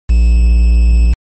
triangle tone with quantisation, 57.7 Hz, A#1, 17 cents flat, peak -3 dBFS, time 0.09-1.14 s, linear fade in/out 10 ms, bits 5, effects MP3 32 kbps

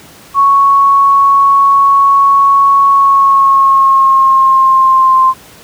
sine tone with pitch glide, 1108.7 to 1047.1 Hz, C#6 to C6, 0 to +1 cents, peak -4 dBFS, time 0.34-5.34 s, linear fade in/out 50 ms, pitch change -99 cents, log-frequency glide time 2.89-5.21 s, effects pink hiss -37 dBFS RMS until 5.63 s + high-pass 80 Hz 12 dB/octave

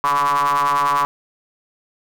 square ring-modulated tone, 71 Hz, C#2, 42 cents sharp, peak -13 dBFS, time 0.04-1.05 s, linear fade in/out 0 ms, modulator 1070 Hz, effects none

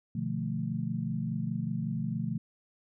sine chord, B half-diminished seventh, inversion none, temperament equal with one note detuned, 123.47 / 149.74 / 174.61 / 220 Hz, B2 / D3 / F3 / A3, 0 / +34 / 0 / 0 cents, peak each -36 / -36 / -35 / -35 dBFS, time 0.15-2.38 s, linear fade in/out 5 ms, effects none

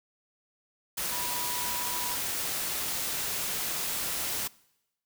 sine tone in noise, 976 Hz, B5, 21 cents flat, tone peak -38 dBFS, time 1.11-2.15 s, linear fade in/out 10 ms, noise white, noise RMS -32 dBFS, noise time 0.97-4.48 s, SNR -9 dB, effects noise-tail reverb RT60 0.9 s tail -23 dB re dry

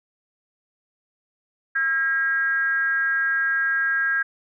sine tone with frequency modulation, 1620 Hz, G#6, 43 cents flat, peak -19 dBFS, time 1.75-4.23 s, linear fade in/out 10 ms, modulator 286 Hz, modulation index 0.48, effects none

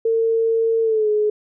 sine tone with pitch glide, 453.1 to 422.8 Hz, A#4 to G#4, -49 to +31 cents, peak -15 dBFS, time 0.05-1.3 s, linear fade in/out 5 ms, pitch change -120 cents, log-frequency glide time 0.82-1.09 s, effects none

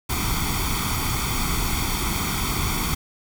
pink noise with comb filter, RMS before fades -24 dBFS, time 0.09-2.95 s, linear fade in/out 10 ms, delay 0.88 ms, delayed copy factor +0.8, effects none

